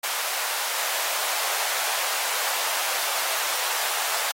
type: high-pass noise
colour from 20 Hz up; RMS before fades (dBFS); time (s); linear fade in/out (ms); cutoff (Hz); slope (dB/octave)
pink; -27; 0.03-4.32; 10; 650; 24
effects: AAC 48 kbps